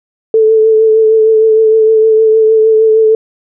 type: tone with vibrato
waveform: sine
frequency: 440 Hz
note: A4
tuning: in tune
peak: -4 dBFS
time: 0.34-3.15 s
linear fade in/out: 2 ms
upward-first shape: triangle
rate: 6.5 Hz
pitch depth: 27 cents each way
effects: none